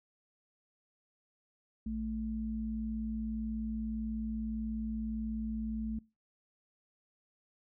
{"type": "tone pair together", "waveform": "sine", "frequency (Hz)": [58.3, 220], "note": ["A#1", "A3"], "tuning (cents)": [1, 0], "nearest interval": "octave + major seventh", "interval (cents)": 2299, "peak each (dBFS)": [-40, -35], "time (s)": [1.86, 5.99], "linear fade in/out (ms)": 5, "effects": ["noise-tail reverb RT60 0.3 s tail -24 dB re dry"]}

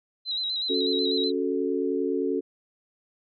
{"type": "tone with vibrato", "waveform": "sine", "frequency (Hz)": 3947, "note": "B7", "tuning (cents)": -2, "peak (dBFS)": -26, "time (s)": [0.25, 1.32], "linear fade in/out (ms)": 50, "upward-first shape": "square", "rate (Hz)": 8.1, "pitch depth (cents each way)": 48}
{"type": "chord", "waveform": "sine", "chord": "F# minor", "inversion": "second", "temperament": "equal", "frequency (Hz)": [277.2, 370, 440], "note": ["C#4", "F#4", "A4"], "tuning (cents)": [0, 0, 0], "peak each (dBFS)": -28, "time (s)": [0.69, 2.41], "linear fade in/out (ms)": 20}
{"effects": []}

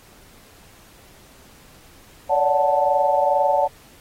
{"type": "chord", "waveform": "sine", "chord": "D major seventh", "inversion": "third", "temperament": "equal with one note detuned", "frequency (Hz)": [565, 587.3, 740, 880], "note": ["C#5", "D5", "F#5", "A5"], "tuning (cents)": [33, 0, 0, 0], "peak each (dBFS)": [-21, -23, -21, -20], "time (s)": [2.29, 3.68], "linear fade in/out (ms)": 20, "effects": ["pink hiss -50 dBFS RMS until 4 s", "AAC 48 kbps"]}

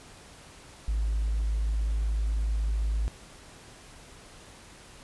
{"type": "tone with hard clipping", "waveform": "sine", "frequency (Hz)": 53.3, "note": "G#1", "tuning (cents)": 46, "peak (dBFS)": -25, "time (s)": [0.88, 3.08], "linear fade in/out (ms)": 0, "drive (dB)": 1, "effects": ["pink hiss -50 dBFS RMS until 5.03 s", "resampled to 24000 Hz"]}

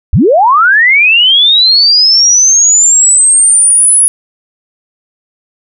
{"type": "linear sweep", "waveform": "sine", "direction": "up", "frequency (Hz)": [46.42, 10460], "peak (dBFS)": -3, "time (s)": [0.13, 4.08], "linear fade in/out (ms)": 0, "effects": []}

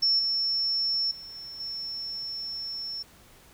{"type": "tone with level steps", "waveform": "sine", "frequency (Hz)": 5400, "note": "E8", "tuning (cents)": 41, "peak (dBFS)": [-20, -24, -40, -38, -32], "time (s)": [0.02, 3.03], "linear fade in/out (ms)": 10, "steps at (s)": [0.19, 1.11, 1.35, 1.6], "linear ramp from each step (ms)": 2, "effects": ["pink hiss -55 dBFS RMS until 3.53 s"]}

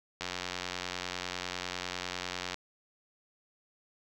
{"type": "click train", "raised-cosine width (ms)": 0.2, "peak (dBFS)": -17, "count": 211, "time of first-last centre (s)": [0.21, 2.543], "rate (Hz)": 90, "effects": []}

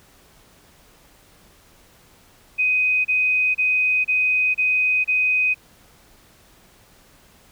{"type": "tone bursts", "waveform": "sine", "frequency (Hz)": 2506, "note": "D#7", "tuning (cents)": 12, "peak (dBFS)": -16, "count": 6, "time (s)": [2.58, 5.545], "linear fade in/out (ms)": 20, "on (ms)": 470, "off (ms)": 29, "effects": ["pink hiss -53 dBFS RMS until 7.51 s"]}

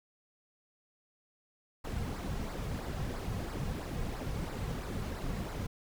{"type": "noise with flanger", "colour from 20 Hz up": "brown", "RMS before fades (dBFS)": -37, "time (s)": [1.84, 5.67], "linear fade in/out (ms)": 10, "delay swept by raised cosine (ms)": [0.31, 3.41], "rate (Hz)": 3, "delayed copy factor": -0.6, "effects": []}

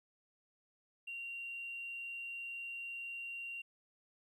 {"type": "tone", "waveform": "triangle", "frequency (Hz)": 2762, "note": "F7", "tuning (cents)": -20, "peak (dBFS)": -38, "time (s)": [1.07, 3.62], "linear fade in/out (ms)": 10, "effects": ["tanh soft clip ceiling -39 dBFS"]}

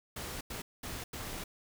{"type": "noise bursts at uneven times", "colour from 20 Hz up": "pink", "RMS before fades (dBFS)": -41, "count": 4, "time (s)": [[0.16, 0.41], [0.5, 0.62], [0.83, 1.04], [1.13, 1.44]], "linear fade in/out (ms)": 5, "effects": []}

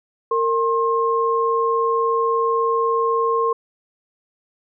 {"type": "tone pair together", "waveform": "sine", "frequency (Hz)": [459.1, 1067], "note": ["A#4", "C6"], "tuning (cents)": [-26, 34], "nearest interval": "octave + minor third", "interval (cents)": 1460, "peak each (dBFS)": -19, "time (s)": [0.31, 3.53], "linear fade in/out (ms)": 5, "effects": []}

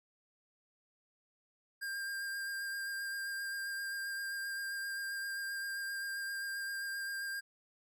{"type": "tone with vibrato", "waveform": "square", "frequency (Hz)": 1600, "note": "G6", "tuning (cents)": 35, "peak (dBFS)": -38, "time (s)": [1.81, 7.41], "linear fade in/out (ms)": 20, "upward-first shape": "sine", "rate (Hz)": 7.6, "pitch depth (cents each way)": 16, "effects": []}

